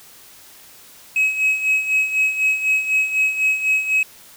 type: tone with tremolo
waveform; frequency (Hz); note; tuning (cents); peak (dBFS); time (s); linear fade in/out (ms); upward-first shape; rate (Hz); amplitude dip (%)
triangle; 2556; D#7; +46; -11; 1.16-4.03; 2; sine; 4; 70
effects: tanh soft clip ceiling -7 dBFS + white hiss -45 dBFS RMS until 4.36 s